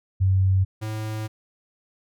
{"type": "tone pair in turn", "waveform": ["sine", "square"], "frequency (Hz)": [95, 108.72], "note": ["F#2", "A2"], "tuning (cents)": [46, -20], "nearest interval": "major second", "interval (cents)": 234, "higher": "second", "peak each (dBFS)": [-16, -28], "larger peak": "first", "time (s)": [[0.2, 0.65], [0.81, 1.28]], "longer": "second", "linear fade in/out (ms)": 20, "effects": []}